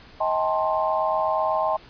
sine chord, A half-diminished seventh, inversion second, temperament just, 633.6 / 792 / 880 / 1056 Hz, Eb5 / G5 / A5 / C6, +31 / +18 / 0 / +16 cents, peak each -24 / -27 / -27 / -26 dBFS, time 0.2-1.77 s, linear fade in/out 10 ms, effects pink hiss -48 dBFS RMS until 1.89 s + resampled to 11025 Hz

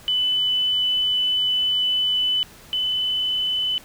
sine tone pair in turn, 2999 / 3011 Hz, F#7 / F#7, +23 / +30 cents, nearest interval unison, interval 7 cents, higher second, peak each -18 / -20 dBFS, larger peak first, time 0.08-2.43 / 2.73-3.78 s, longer first, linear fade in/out 0 ms, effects pink hiss -46 dBFS RMS until 3.84 s

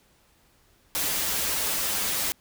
white noise with comb filter, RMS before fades -27 dBFS, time 0.95-2.32 s, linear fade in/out 0 ms, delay 8.4 ms, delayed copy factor -0.7, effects pink hiss -62 dBFS RMS until 2.4 s

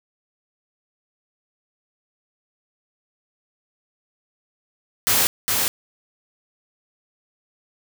white noise with echo, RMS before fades -18 dBFS, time 5.07-5.27 s, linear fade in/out 0 ms, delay 410 ms, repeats 1, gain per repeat -3 dB, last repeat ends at 5.68 s, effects none

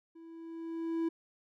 triangle tone with level ramp, 329.6 Hz, E4, in tune, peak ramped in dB -48 to -26 dBFS, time 0.15-1.09 s, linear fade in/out 10 ms, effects none

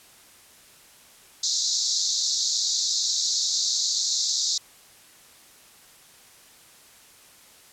pink band-pass noise, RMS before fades -25 dBFS, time 1.43-4.58 s, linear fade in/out 5 ms, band 3800 to 7200 Hz, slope 96 dB/octave, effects white hiss -52 dBFS RMS until 7.72 s + low-pass 12000 Hz 12 dB/octave

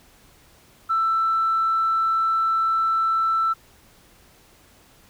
sine tone, 1329 Hz, E6, 14 cents sharp, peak -17 dBFS, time 0.89-3.54 s, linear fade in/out 20 ms, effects tanh soft clip ceiling -14 dBFS + pink hiss -54 dBFS RMS until 5.09 s

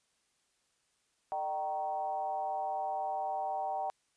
sine tone with frequency modulation, 771 Hz, G5, 29 cents flat, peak -32 dBFS, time 1.32-3.9 s, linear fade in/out 0 ms, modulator 164 Hz, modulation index 0.84, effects white hiss -75 dBFS RMS until 4.16 s + resampled to 22050 Hz

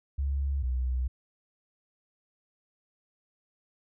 sine tone pair in turn, 69.3 / 63.13 Hz, C#2 / B1, 0 / +39 cents, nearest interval major second, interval 161 cents, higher first, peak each -26 dBFS, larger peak neither, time 0.18-0.63 / 0.63-1.08 s, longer neither, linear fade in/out 10 ms, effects none

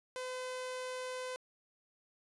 sawtooth tone, 509 Hz, C5, 48 cents flat, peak -35 dBFS, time 0.16-1.36 s, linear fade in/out 0 ms, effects resampled to 24000 Hz

